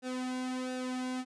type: tone with flanger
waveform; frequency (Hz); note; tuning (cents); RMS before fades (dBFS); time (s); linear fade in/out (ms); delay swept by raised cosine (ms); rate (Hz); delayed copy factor
sawtooth; 254.7; C4; -46; -36; 0.02-1.25; 50; 0.92 to 2.32; 1.4; -0.75
effects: resampled to 22050 Hz